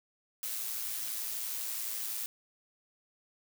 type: noise with amplitude modulation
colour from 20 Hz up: blue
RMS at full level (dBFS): -35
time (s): 0.43-2.26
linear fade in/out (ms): 0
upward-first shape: sine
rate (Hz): 112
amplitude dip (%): 40
effects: none